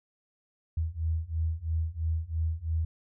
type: beating tone pair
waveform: sine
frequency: 79.4 / 82.4 Hz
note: D#2 / E2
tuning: +36 / 0 cents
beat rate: 3 Hz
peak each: -31 / -30 dBFS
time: 0.77-2.85 s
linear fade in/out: 5 ms
effects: none